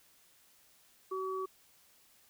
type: tone pair together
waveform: sine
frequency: 378.3 / 1137.9 Hz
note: F#4 / C#6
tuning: +38 / +45 cents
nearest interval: octave + perfect fifth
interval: 1907 cents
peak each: -36 / -38 dBFS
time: 1.11-1.46 s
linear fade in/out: 10 ms
effects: white hiss -65 dBFS RMS until 2.29 s